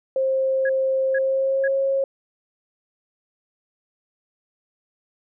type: tone with pitch glide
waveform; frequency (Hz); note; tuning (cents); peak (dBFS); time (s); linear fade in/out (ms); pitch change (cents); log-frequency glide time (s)
sine; 530 to 542.7; C5 to C#5; +22 to -37; -18; 0.16-2.04; 2; +41; 1.11-1.76
type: tone bursts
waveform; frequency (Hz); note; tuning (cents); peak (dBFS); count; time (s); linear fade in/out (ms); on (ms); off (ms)
sine; 1661.2; G#6; 0; -24; 3; 0.65-1.679; 5; 43; 450
effects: none